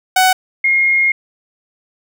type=tone pair in turn; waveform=sawtooth / sine; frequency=747 / 2142 Hz; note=F#5 / C7; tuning=+16 / +40 cents; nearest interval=octave + tritone; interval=1824 cents; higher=second; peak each=-5 / -10 dBFS; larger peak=first; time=0.16-0.33 / 0.64-1.12 s; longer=second; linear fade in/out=5 ms; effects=none